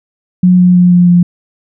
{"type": "tone with pitch steps", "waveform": "sine", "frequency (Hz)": [181.2, 179.74, 178.29, 176.86, 175.43], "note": ["F#3", "F#3", "F3", "F3", "F3"], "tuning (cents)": [-36, -50, 36, 22, 8], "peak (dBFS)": -3, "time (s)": [0.43, 1.23], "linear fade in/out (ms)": 5, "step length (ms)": 160, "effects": []}